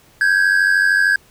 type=tone pair together; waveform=triangle; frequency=1568 / 1661.2 Hz; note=G6 / G#6; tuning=0 / 0 cents; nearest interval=minor second; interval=100 cents; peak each=-13 dBFS; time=0.21-1.16 s; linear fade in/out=2 ms; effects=pink hiss -51 dBFS RMS until 1.3 s